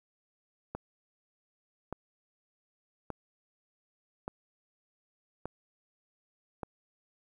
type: click train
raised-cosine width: 1 ms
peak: -22 dBFS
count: 6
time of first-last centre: 0.75-6.632 s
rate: 0.85 Hz
effects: 10-bit